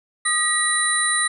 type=tone cluster; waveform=sine; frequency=1232 / 1919 / 3948 / 9050 Hz; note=D#6 / A#6 / B7 / C#9; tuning=-17 / +50 / -1 / +35 cents; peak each=-26 / -22 / -26 / -21 dBFS; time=0.25-1.28 s; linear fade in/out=10 ms; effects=none